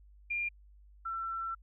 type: tone pair in turn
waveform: sine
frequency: 2400 / 1344.6 Hz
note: D7 / E6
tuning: +37 / +34 cents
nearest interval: minor seventh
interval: 1003 cents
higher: first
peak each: -31 / -34 dBFS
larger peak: first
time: 0.3-0.49 / 1.05-1.55 s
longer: second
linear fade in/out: 10 ms
effects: added 50 Hz sine -55 dBFS peak until 1.62 s